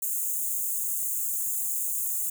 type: high-pass noise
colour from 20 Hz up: white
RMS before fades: -29 dBFS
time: 0.02-2.3 s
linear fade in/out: 5 ms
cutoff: 6600 Hz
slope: 96 dB/octave
effects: none